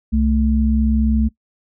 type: tone pair together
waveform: sine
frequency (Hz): 65.41 / 220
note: C2 / A3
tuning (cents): 0 / 0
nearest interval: octave + major sixth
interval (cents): 2100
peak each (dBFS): -16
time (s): 0.12-1.29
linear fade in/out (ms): 20
effects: noise-tail reverb RT60 0.1 s tail -20 dB re dry